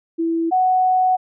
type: tone pair in turn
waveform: sine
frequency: 330.5 / 741.9 Hz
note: E4 / F#5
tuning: +5 / +4 cents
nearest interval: octave + major second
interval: 1399 cents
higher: second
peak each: -17 / -13 dBFS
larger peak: second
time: 0.18-0.51 / 0.51-1.17 s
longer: second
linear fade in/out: 20 ms
effects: none